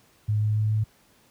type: tone with pitch steps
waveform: sine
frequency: 106 / 106.68 / 107.36 / 108.04 Hz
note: G#2 / G#2 / A2 / A2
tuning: +36 / +47 / -42 / -31 cents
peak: -20 dBFS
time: 0.28-0.84 s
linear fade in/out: 10 ms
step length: 140 ms
effects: pink hiss -60 dBFS RMS until 1.3 s + high-pass 60 Hz 12 dB/octave